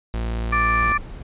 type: tone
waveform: 40% pulse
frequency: 57 Hz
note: A#1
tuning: 38 cents flat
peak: -22 dBFS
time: 0.14-0.92 s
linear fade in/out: 0 ms
type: harmonic tone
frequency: 587.3 Hz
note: D5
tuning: in tune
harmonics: 2 / 3 / 4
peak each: -19 / -23 / -25 dBFS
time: 0.52-0.98 s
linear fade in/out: 10 ms
type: noise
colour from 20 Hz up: brown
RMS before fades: -34 dBFS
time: 0.81-1.23 s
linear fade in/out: 10 ms
effects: resampled to 8000 Hz

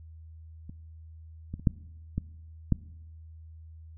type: clicks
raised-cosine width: 5 ms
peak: -29 / -23 / -30 / -9 / -16 / -10 dBFS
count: 6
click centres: 0.695 / 1.54 / 1.596 / 1.672 / 2.18 / 2.723 s
effects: noise-tail reverb RT60 1.0 s tail -22 dB re dry + added 80 Hz sine -45 dBFS peak until 3.97 s

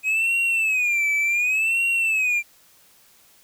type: tone with vibrato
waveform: triangle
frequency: 2518 Hz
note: D#7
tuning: 20 cents sharp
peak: -17 dBFS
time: 0.03-2.43 s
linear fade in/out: 50 ms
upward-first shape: sine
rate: 0.68 Hz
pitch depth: 150 cents each way
effects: white hiss -55 dBFS RMS until 3.43 s

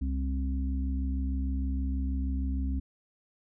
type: harmonic tone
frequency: 66.4 Hz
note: C2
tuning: 26 cents sharp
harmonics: 1 / 3 / 4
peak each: -28 / -40 / -36 dBFS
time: 0.01-2.8 s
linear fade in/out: 10 ms
effects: none

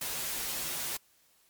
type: noise with comb filter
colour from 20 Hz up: white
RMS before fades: -35 dBFS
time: 0.01-0.97 s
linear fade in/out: 5 ms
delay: 10 ms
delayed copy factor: -0.85
effects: white hiss -66 dBFS RMS until 1.49 s + MP3 96 kbps

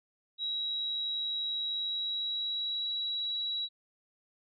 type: tone with pitch glide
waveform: sine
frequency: 3863 to 3894 Hz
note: B7 to B7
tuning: -39 to -25 cents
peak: -31 dBFS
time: 0.38-3.69 s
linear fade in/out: 50 ms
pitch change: +14 cents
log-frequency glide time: 1.66-2.91 s
effects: none

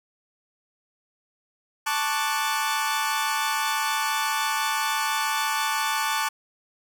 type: chord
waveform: sawtooth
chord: D major seventh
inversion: second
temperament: equal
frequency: 880 / 1108.7 / 1174.7 / 1480 Hz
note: A5 / C#6 / D6 / F#6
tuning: 0 / 0 / 0 / 0 cents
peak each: -23 / -27 / -26 / -27 dBFS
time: 1.86-6.29 s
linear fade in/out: 10 ms
effects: none

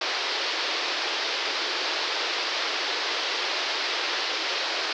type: band-pass noise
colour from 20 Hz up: white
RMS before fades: -28 dBFS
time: 0.01-4.93 s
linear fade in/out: 5 ms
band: 320 to 5100 Hz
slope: 48 dB/octave
effects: none

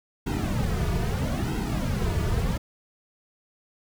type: noise with flanger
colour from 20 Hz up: brown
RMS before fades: -26 dBFS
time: 0.26-2.58 s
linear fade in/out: 10 ms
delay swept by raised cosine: 1.7 to 3.8 ms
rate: 0.77 Hz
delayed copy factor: -0.95
effects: none

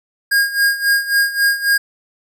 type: tone with tremolo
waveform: square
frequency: 1625 Hz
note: G#6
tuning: 38 cents flat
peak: -11 dBFS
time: 0.31-1.78 s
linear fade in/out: 10 ms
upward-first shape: sine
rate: 3.7 Hz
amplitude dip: 80%
effects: none

